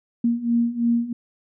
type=beating tone pair; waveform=sine; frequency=233.3 / 236.3 Hz; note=A#3 / A#3; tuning=+2 / +24 cents; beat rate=3 Hz; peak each=-23 / -20 dBFS; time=0.24-1.13 s; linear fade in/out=5 ms; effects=none